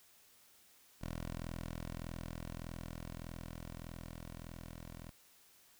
10% pulse tone with level ramp, 41.66 Hz, E1, 19 cents sharp, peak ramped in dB -32 to -40 dBFS, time 1.01-5.11 s, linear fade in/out 10 ms, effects white hiss -65 dBFS RMS until 5.79 s

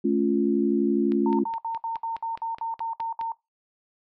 sine chord, A augmented, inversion none, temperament equal with one note detuned, 217 / 277.2 / 349.2 Hz, A3 / C#4 / E#4, -24 / 0 / 0 cents, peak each -24 dBFS, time 0.04-1.44 s, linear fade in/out 10 ms
click train, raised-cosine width 0.3 ms, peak -25 dBFS, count 11, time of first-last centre 1.12-3.212 s, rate 4.78 Hz
sine tone bursts, 911 Hz, A#5, 40 cents flat, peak -26 dBFS, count 11, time 1.26-3.32 s, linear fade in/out 2 ms, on 130 ms, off 63 ms
effects noise-tail reverb RT60 0.2 s tail -21 dB re dry

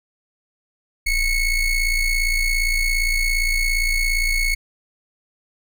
square ring-modulated tone, 1108.7 Hz, C#6, in tune, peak -15 dBFS, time 1.06-4.55 s, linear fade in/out 10 ms, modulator 1080 Hz, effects none

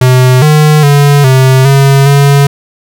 square tone with pitch steps, 127.5 / 152.2 / 143.3 / 131.1 / 137.6 / 141 Hz, C3 / D#3 / D3 / C3 / C#3 / C#3, -44 / -38 / -42 / +4 / -12 / +30 cents, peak -3 dBFS, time 0.01-2.47 s, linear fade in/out 5 ms, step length 410 ms, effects none

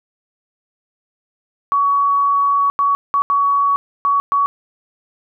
sine tone bursts at uneven times, 1126 Hz, C#6, 27 cents sharp, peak -12 dBFS, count 6, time 1.72-2.7 / 2.79-2.95 / 3.14-3.22 / 3.3-3.76 / 4.05-4.2 / 4.32-4.46 s, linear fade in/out 0 ms, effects none

